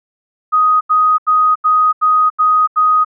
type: tone bursts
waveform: sine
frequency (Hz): 1250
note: D#6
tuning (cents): +8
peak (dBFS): -8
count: 7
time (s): 0.52-3.048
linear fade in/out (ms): 20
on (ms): 290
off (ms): 83
effects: none